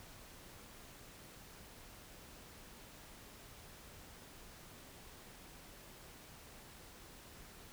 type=silence; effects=pink hiss -56 dBFS RMS until 7.72 s